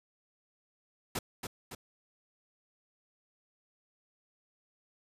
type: noise with echo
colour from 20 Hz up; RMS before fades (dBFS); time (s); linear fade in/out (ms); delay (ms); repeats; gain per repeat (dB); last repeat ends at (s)
pink; -34; 1.15-1.19; 5; 280; 2; -5; 1.75
effects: resampled to 32000 Hz